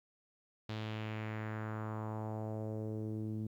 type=tone with low-pass filter sweep; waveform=sawtooth; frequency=108.7 Hz; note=A2; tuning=21 cents flat; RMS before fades=-40 dBFS; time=0.69-3.47 s; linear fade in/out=5 ms; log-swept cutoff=3900 to 260 Hz; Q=2.2; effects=12-bit